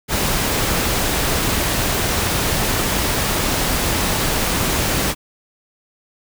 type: noise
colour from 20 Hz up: pink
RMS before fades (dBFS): -19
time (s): 0.08-5.15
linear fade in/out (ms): 50
effects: none